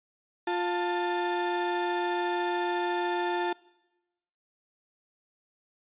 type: tone pair together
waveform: 35% pulse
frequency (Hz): 351.7 / 886.2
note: F4 / A5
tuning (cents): +12 / +12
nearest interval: octave + major third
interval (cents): 1600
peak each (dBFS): -27 / -29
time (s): 0.47-3.53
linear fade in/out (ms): 5
effects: noise-tail reverb RT60 1.0 s tail -23 dB re dry + resampled to 8000 Hz